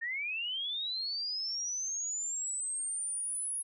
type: linear sweep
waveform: sine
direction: up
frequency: 1800 to 10548 Hz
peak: -33 dBFS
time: 0.01-3.63 s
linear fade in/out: 20 ms
effects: none